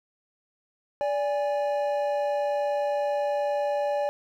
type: tone pair together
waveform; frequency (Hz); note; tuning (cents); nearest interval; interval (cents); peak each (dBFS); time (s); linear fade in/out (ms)
triangle; 580.7 / 823; D5 / G#5; -20 / -16; tritone; 604; -23 / -28; 1.01-4.09; 0
effects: none